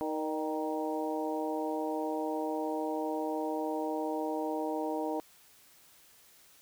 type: harmonic tone with a mistuned harmonic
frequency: 156.4 Hz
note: D#3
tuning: 9 cents sharp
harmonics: 2 / 3 / 4 / 5 / 6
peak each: -35 / -37 / -38 / -39 / -40 dBFS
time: 0.01-5.2 s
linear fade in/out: 0 ms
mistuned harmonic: 4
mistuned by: -36 cents
effects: white hiss -60 dBFS RMS until 6.61 s